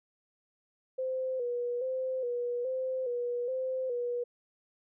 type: tone with vibrato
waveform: sine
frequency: 501 Hz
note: B4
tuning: 25 cents sharp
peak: -30 dBFS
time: 0.98-4.24 s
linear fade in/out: 10 ms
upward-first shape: square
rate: 1.2 Hz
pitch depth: 59 cents each way
effects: none